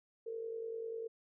sine tone with amplitude modulation, 454.3 Hz, A#4, 45 cents flat, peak -36 dBFS, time 0.26-1.08 s, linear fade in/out 10 ms, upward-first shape sine, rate 50.1 Hz, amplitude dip 60%, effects none

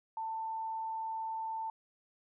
sine tone, 891 Hz, A5, 22 cents sharp, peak -35 dBFS, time 0.17-1.7 s, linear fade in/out 2 ms, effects none

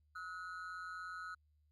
triangle ring-modulated tone, 1374 Hz, F6, 29 cents flat, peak -39 dBFS, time 0.15-1.35 s, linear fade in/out 10 ms, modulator 88.4 Hz, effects added 75 Hz sine -70 dBFS peak until 1.71 s + Opus 48 kbps

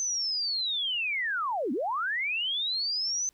sine linear two-way sweep, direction down then up, 6200 to 221.1 to 6200 Hz, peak -27 dBFS, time 0-3.29 s, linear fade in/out 0 ms, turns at 1.72 s, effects pink hiss -68 dBFS RMS until 3.33 s

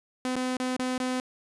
sawtooth tone with dropouts, 254.6 Hz, C4, 47 cents flat, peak -23 dBFS, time 0.25-1.2 s, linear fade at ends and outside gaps 1 ms, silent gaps 0.357-0.364 / 0.569-0.6 / 0.766-0.794 / 0.979-1.001 s, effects resampled to 24000 Hz

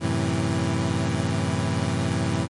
25% pulse chord, F# half-diminished seventh, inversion none, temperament equal, 92.5 / 110 / 130.81 / 164.81 Hz, F#2 / A2 / C3 / E3, 0 / 0 / 0 / 0 cents, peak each -24 dBFS, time 0-2.48 s, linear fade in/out 50 ms, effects MP3 48 kbps

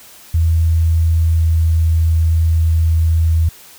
sine tone with pitch glide, 81.9 to 81.38 Hz, E2 to E2, -11 to -22 cents, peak -10 dBFS, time 0.34-3.49 s, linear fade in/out 5 ms, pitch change -11 cents, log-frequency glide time 1.32-1.43 s, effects white hiss -41 dBFS RMS until 3.78 s

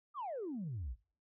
sine exponential sweep, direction down, 1266 to 49.84 Hz, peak -37 dBFS, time 0.14-0.96 s, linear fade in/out 50 ms, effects noise-tail reverb RT60 0.4 s tail -21 dB re dry + tanh soft clip ceiling -35 dBFS

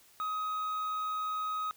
triangle tone with quantisation, 1260 Hz, D#6, 21 cents sharp, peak -30 dBFS, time 0.2-1.71 s, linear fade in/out 0 ms, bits 8, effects white hiss -61 dBFS RMS until 1.76 s

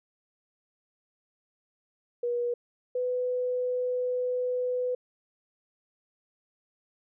sine tone pair in turn, 481.5 / 499.1 Hz, B4 / B4, -44 / +18 cents, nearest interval minor second, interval 62 cents, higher second, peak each -26 dBFS, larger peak neither, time 2.23-2.54 / 2.95-4.95 s, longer second, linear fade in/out 5 ms, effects none

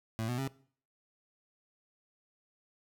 25% pulse tone with pitch steps, 112.2 / 123.06 / 134.98 Hz, A2 / B2 / C#3, +34 / -6 / -46 cents, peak -29 dBFS, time 0.19-0.475 s, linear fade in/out 0 ms, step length 95 ms, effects noise-tail reverb RT60 0.5 s tail -20 dB re dry

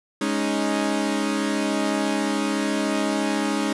sawtooth chord, Ab suspended fourth, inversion none, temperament equal, 207.7 / 277.2 / 311.1 Hz, Ab3 / Db4 / Eb4, 0 / 0 / 0 cents, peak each -22 dBFS, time 0.21-3.73 s, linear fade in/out 5 ms, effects resampled to 24000 Hz + 8-bit

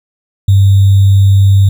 sine tone with sample-and-hold, 98 Hz, G2, in tune, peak -3 dBFS, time 0.48-1.69 s, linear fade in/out 5 ms, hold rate 3675 Hz, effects none

